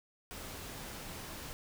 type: noise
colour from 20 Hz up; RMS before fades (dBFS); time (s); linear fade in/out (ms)
pink; -45; 0.31-1.53; 0
effects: none